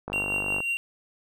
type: click train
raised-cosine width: 1 ms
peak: -19 dBFS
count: 27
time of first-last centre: 0.08-0.604 s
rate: 49.6 Hz
type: tone with tremolo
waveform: triangle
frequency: 2760 Hz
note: F7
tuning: 21 cents flat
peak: -22 dBFS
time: 0.13-0.77 s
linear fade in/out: 0 ms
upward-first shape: triangle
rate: 5.6 Hz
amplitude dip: 50%
effects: none